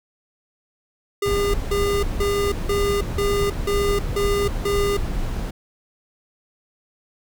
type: tone bursts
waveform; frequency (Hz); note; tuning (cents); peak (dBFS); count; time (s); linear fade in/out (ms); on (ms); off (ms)
square; 404.1; G#4; -47; -20; 8; 1.22-4.97; 5; 320; 170
type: noise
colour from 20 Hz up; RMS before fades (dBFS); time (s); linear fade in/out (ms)
brown; -25; 1.25-5.51; 10
effects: none